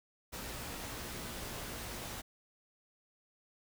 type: noise with comb filter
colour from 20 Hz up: pink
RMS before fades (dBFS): -43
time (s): 0.32-2.22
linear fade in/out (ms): 20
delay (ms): 17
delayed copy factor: +0.5
effects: none